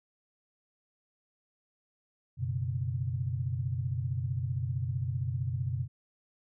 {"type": "chord", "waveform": "sine", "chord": "F# suspended fourth", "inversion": "none", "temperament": "just", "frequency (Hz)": [92.5, 123.33, 138.75], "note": ["F#2", "B2", "C#3"], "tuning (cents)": [0, -2, 2], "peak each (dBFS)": [-35, -32, -36], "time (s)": [2.37, 5.88], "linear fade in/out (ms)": 50, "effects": []}